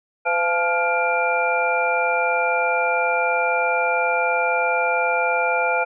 sine tone cluster, 510 / 687 / 863 / 1406 / 2375 Hz, C5 / F5 / A5 / F6 / D7, -44 / -29 / -34 / +11 / +19 cents, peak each -24 dBFS, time 0.25-5.85 s, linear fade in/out 20 ms, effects none

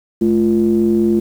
triangle ring-modulated tone, 64.6 Hz, C2, 21 cents flat, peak -6 dBFS, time 0.21-1.2 s, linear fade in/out 10 ms, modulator 281 Hz, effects 7-bit

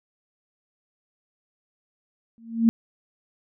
sine tone with exponential growth, 228.6 Hz, A#3, 34 cents flat, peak -11 dBFS, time 2.38-2.69 s, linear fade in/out 0 ms, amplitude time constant 67 ms, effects none

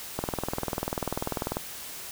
click train, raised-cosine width 1 ms, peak -14 dBFS, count 29, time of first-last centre 0.19-1.569 s, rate 20.3 Hz, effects white hiss -40 dBFS RMS until 2.11 s

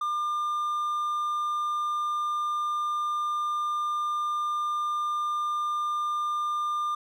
triangle tone, 1200 Hz, D6, 37 cents sharp, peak -24 dBFS, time 0.01-6.95 s, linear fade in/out 5 ms, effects none

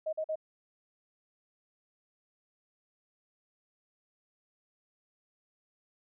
sine tone bursts, 628 Hz, D#5, 16 cents sharp, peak -30 dBFS, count 3, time 0.06-0.357 s, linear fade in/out 10 ms, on 69 ms, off 45 ms, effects none

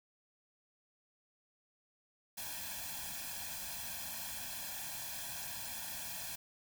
white noise with comb filter, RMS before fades -43 dBFS, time 2.37-6.36 s, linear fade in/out 10 ms, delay 1.2 ms, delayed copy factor +0.95, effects none

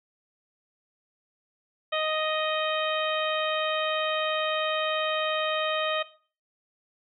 harmonic tone, 623 Hz, D#5, 2 cents sharp, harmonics 1 / 2 / 3 / 4 / 5 / 6, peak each -28 / -31 / -35 / -35 / -33 / -36 dBFS, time 1.92-6.03 s, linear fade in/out 10 ms, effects noise-tail reverb RT60 0.4 s tail -17 dB re dry

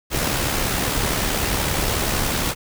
pink noise with amplitude modulation, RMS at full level -20 dBFS, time 0.1-2.55 s, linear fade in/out 50 ms, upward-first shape sine, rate 70.8 Hz, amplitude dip 40%, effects none

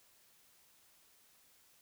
silence, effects white hiss -67 dBFS RMS until 1.81 s

